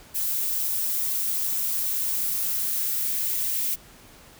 violet noise with high-pass filter sweep, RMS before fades -26 dBFS, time 0.14-3.76 s, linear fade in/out 20 ms, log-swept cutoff 410 to 2100 Hz, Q 1.6, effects pink hiss -50 dBFS RMS until 4.39 s

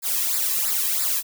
blue noise with flanger, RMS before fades -23 dBFS, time 0.02-1.23 s, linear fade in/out 50 ms, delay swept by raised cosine 0.32 to 1.42 ms, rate 3 Hz, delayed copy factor -1, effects none

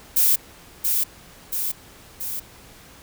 violet noise with echo, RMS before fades -17 dBFS, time 0.16-0.36 s, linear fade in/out 10 ms, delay 680 ms, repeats 3, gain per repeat -4 dB, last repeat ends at 2.4 s, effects pink hiss -47 dBFS RMS until 3.02 s

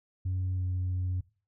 sine tone with pitch glide, 92.5 to 91.38 Hz, F#2 to F#2, 0 to -21 cents, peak -26 dBFS, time 0.25-1.21 s, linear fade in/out 10 ms, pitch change -21 cents, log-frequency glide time 0.56-0.62 s, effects noise-tail reverb RT60 0.4 s tail -22 dB re dry + tanh soft clip ceiling -26 dBFS

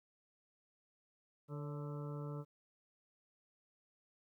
harmonic tone with a mistuned harmonic, 146.83 Hz, D3, in tune, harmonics 1 / 2 / 3 / 4 / 6 / 7 / 8 / 9, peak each -42 / -51 / -50 / -54 / -61 / -60 / -61 / -57 dBFS, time 1.48-2.45 s, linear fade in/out 50 ms, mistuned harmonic 4, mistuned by -45 cents, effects 13-bit

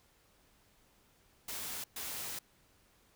white noise bursts at uneven times, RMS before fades -41 dBFS, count 2, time 1.48-1.84 / 1.96-2.39 s, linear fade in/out 5 ms, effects pink hiss -68 dBFS RMS until 3.15 s

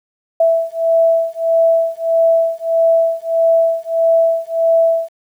sine beating tone pair, 659.3 / 660.9 Hz, E5 / E5, 0 / +4 cents, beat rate 1.6 Hz, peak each -14 dBFS, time 0.4-5.09 s, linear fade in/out 5 ms, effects 8-bit

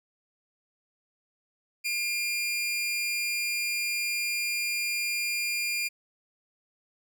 sawtooth tone with amplitude modulation, 2400 Hz, D7, 37 cents sharp, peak -22 dBFS, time 1.84-5.89 s, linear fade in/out 20 ms, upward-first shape sine, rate 241 Hz, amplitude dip 45%, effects none

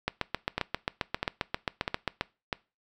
two click trains, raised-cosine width 0.3 ms, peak -12 / -11 dBFS, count 4 / 17, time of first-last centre 0.58-2.528 / 0.08-2.21 s, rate 1.54 / 7.51 Hz, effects noise-tail reverb RT60 0.3 s tail -22 dB re dry

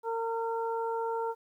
harmonic tone, 457 Hz, A#4, 34 cents flat, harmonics 1 / 2 / 3, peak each -32 / -33 / -42 dBFS, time 0.03-1.35 s, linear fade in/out 50 ms, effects 11-bit

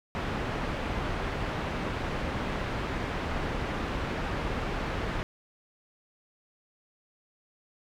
pink low-pass noise, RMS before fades -32 dBFS, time 0.15-5.23 s, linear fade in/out 0 ms, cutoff 2300 Hz, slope 12 dB/octave, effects none

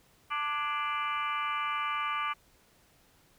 harmonic tone with a mistuned harmonic, 294.6 Hz, D4, 6 cents sharp, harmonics 3 / 4 / 5 / 6 / 7 / 8 / 9 / 10, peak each -41 / -31 / -43 / -45 / -42 / -38 / -49 / -43 dBFS, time 0.3-2.34 s, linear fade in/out 20 ms, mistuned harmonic 6, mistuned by -89 cents, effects pink hiss -64 dBFS RMS until 3.38 s

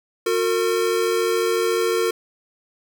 square tone pair together, 361.8 / 455.8 Hz, F#4 / A#4, -39 / -39 cents, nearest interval major third, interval 400 cents, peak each -23 / -21 dBFS, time 0.26-2.11 s, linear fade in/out 5 ms, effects none

